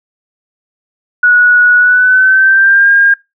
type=tone with pitch glide; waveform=sine; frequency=1463 to 1614 Hz; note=F#6 to G#6; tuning=-20 to -50 cents; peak=-4 dBFS; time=1.23-3.14 s; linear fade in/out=5 ms; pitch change=+170 cents; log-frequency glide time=1.77-2.9 s; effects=noise-tail reverb RT60 0.2 s tail -21 dB re dry